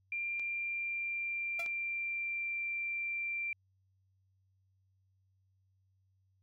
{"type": "tone with pitch glide", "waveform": "sine", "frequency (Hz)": [2381, 2360], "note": ["D7", "D7"], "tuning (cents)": [23, 8], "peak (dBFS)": -34, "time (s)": [0.12, 3.53], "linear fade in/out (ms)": 2, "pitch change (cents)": -15, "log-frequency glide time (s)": [0.43, 2.63]}
{"type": "clicks", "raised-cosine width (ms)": 0.2, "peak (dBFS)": [-34, -35, -30], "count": 3, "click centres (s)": [0.396, 1.601, 1.662]}
{"type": "tone with exponential decay", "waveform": "sawtooth", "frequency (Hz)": 680, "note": "F5", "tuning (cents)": -46, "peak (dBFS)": -35, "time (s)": [1.59, 1.71], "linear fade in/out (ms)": 5, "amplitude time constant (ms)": 26}
{"effects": ["added 95 Hz sine -70 dBFS peak until 6.42 s"]}